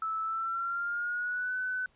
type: tone with pitch glide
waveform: sine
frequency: 1311 to 1505.9 Hz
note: E6 to F#6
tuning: -10 to +30 cents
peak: -30 dBFS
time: 0.02-1.86 s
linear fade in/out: 2 ms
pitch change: +240 cents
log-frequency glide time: 0.23-1.56 s
effects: pink hiss -67 dBFS RMS until 1.95 s + resampled to 8000 Hz